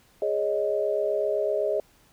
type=chord; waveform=sine; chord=Ab suspended fourth; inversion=none; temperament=equal; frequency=415.3 / 554.4 / 622.3 Hz; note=Ab4 / Db5 / Eb5; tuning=0 / 0 / 0 cents; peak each=-27 / -29 / -26 dBFS; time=0.22-1.8 s; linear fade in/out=2 ms; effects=pink hiss -60 dBFS RMS until 2.12 s